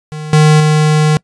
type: tone with level steps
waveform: square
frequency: 153.2 Hz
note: D#3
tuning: 27 cents flat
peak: -22 / -5 / -8 dBFS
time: 0.12-1.17 s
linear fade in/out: 0 ms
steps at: 0.33 / 0.6 s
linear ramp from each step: 2 ms
effects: noise-tail reverb RT60 0.1 s tail -24 dB re dry + resampled to 22050 Hz